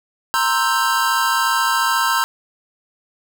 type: chord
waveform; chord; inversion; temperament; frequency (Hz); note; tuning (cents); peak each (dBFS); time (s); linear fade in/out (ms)
square; C dominant seventh; third; equal; 932.3 / 1046.5 / 1318.5 / 1568; Bb5 / C6 / E6 / G6; 0 / 0 / 0 / 0; -22; 0.34-2.24; 0
effects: none